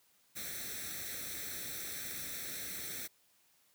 white noise with comb filter, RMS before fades -42 dBFS, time 0.35-3.08 s, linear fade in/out 20 ms, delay 0.51 ms, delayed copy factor +0.8, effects white hiss -70 dBFS RMS until 3.74 s + high-pass 60 Hz 12 dB/octave

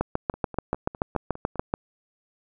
two click trains, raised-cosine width 1 ms, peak -9 / -24 dBFS, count 13 / 7, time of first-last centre 0.01-1.739 / 0.34-1.557 s, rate 6.94 / 4.93 Hz, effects none

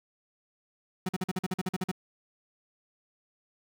35% pulse tone bursts, 185 Hz, F#3, in tune, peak -26 dBFS, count 12, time 1.06-1.915 s, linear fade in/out 5 ms, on 30 ms, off 45 ms, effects none

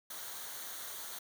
white noise with comb filter, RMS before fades -44 dBFS, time 0.1-1.19 s, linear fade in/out 5 ms, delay 0.39 ms, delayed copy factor -0.6, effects none

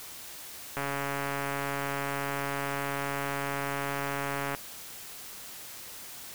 click train, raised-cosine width 0.5 ms, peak -17 dBFS, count 530, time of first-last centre 0.77-4.549 s, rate 140 Hz, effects white hiss -44 dBFS RMS until 6.34 s

